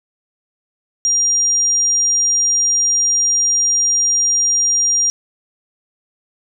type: tone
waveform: sine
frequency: 5700 Hz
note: F8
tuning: 34 cents sharp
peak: -12 dBFS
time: 1.05-5.1 s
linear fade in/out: 0 ms
effects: 9-bit